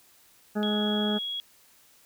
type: harmonic tone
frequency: 210 Hz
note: G#3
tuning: 19 cents sharp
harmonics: 1 / 2 / 3 / 4 / 6 / 7 / 8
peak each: -26 / -32 / -36 / -38 / -42 / -43 / -44 dBFS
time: 0.55-1.19 s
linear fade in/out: 20 ms
type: tone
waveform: sine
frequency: 3322 Hz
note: G#7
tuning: in tune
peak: -30 dBFS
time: 0.63-1.4 s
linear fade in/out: 0 ms
effects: white hiss -59 dBFS RMS until 2.05 s